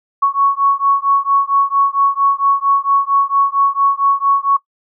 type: beating tone pair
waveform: sine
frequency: 1108.7 / 1113.1 Hz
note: C#6 / C#6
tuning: 0 / +7 cents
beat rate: 4.4 Hz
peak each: -14 dBFS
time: 0.22-4.57 s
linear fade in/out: 10 ms
effects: noise-tail reverb RT60 0.1 s tail -20 dB re dry